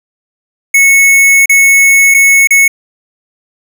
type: tone with dropouts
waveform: square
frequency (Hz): 2202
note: C#7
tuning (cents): -12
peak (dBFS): -4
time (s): 0.74-2.68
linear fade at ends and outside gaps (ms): 5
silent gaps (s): 1.458-1.494 / 2.142-2.145 / 2.473-2.506
effects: none